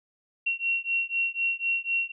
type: beating tone pair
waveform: sine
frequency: 2733 / 2737 Hz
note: F7 / F7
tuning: -38 / -36 cents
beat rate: 4 Hz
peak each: -28 dBFS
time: 0.46-2.12 s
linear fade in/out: 10 ms
effects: none